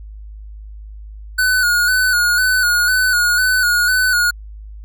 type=tone with vibrato; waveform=square; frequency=1472 Hz; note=F#6; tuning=9 cents flat; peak=-13 dBFS; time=1.38-4.31 s; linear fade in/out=10 ms; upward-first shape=square; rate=2 Hz; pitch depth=38 cents each way; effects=added 52 Hz sine -31 dBFS peak until 4.84 s